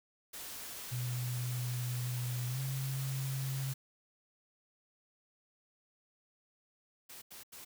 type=noise; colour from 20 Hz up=white; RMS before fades=-45 dBFS; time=0.33-3.74 s; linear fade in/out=10 ms
type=tone with pitch glide; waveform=sine; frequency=123.47 to 133.87 Hz; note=B2 to C3; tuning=0 to +40 cents; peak=-34 dBFS; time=0.91-3.74 s; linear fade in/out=20 ms; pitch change=+140 cents; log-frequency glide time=2.48-2.6 s
type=noise bursts; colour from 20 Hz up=white; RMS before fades=-50 dBFS; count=3; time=7.09-7.65 s; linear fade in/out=10 ms; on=130 ms; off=85 ms
effects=none